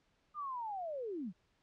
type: linear sweep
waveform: sine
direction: down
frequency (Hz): 1232 to 156.7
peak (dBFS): -38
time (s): 0.34-1.33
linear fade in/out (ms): 50
effects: pink hiss -75 dBFS RMS until 1.62 s + low-pass 5000 Hz 12 dB/octave